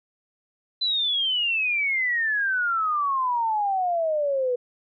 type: exponential sweep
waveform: sine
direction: down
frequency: 4046 to 484.9 Hz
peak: -21 dBFS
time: 0.81-4.56 s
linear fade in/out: 10 ms
effects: none